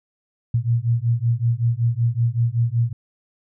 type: beating tone pair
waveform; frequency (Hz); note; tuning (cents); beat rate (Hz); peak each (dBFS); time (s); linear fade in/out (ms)
sine; 115 / 120.3; A#2 / B2; -23 / -45; 5.3; -20; 0.54-2.93; 5
effects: none